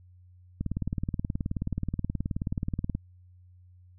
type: click train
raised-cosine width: 5 ms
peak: -17 dBFS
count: 45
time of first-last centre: 0.61-2.95 s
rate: 18.8 Hz
effects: added 90 Hz sine -52 dBFS peak until 3.98 s